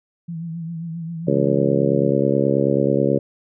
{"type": "tone with vibrato", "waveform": "sine", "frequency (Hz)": 165.9, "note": "E3", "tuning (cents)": 11, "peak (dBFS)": -26, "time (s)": [0.28, 2.11], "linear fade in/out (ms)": 10, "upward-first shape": "triangle", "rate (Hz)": 7.5, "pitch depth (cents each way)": 63}
{"type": "harmonic tone", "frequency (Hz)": 69.3, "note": "C#2", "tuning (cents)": 0, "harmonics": [2, 3, 4, 5, 6, 7, 8], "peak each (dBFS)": [-23, -23, -23, -23, -23, -23, -23], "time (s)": [1.27, 3.19], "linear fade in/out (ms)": 10}
{"effects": []}